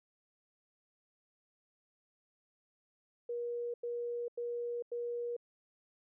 sine tone bursts, 477.3 Hz, A#4, 41 cents sharp, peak -35 dBFS, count 4, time 3.29-5.366 s, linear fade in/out 5 ms, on 450 ms, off 92 ms, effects none

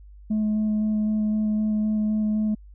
sine tone with vibrato, 213.9 Hz, A3, 49 cents flat, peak -18 dBFS, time 0.3-2.55 s, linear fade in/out 10 ms, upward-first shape square, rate 3.9 Hz, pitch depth 8 cents each way, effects tanh soft clip ceiling -19 dBFS + added 50 Hz sine -43 dBFS peak until 2.74 s

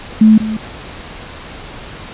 sine tone with echo, 217.7 Hz, A3, 18 cents flat, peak -3 dBFS, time 0.21-0.38 s, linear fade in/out 5 ms, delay 190 ms, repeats 1, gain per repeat -13 dB, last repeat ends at 0.57 s, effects pink hiss -31 dBFS RMS until 2.13 s + resampled to 8000 Hz

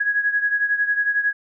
sine beating tone pair, 1661.2 / 1672.2 Hz, G#6 / G#6, 0 / +11 cents, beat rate 11 Hz, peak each -19 / -24 dBFS, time 0-1.33 s, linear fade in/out 10 ms, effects none

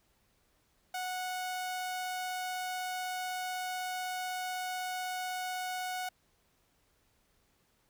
sawtooth tone, 736 Hz, F#5, 9 cents flat, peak -31 dBFS, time 0.94-6.09 s, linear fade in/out 5 ms, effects pink hiss -72 dBFS RMS until 7.89 s

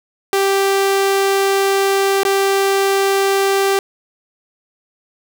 sawtooth tone with dropouts, 392 Hz, G4, in tune, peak -9 dBFS, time 0.33-3.79 s, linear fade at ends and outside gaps 1 ms, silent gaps 2.233-2.25 s, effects none

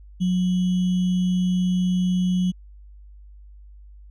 sine tone with sample-and-hold, 182 Hz, F#3, 28 cents flat, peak -18 dBFS, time 0.2-2.52 s, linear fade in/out 20 ms, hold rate 3150 Hz, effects added 50 Hz sine -42 dBFS peak until 4.1 s + low-pass 6000 Hz 12 dB/octave

